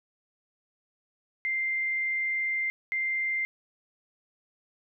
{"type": "tone pair in turn", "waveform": "sine", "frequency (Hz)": [2093, 2093], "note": ["C7", "C7"], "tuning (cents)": [0, 0], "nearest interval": "unison", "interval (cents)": 0, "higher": "neither", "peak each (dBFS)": -26, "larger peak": "neither", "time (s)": [[1.45, 2.7], [2.92, 3.45]], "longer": "first", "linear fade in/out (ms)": 0, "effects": []}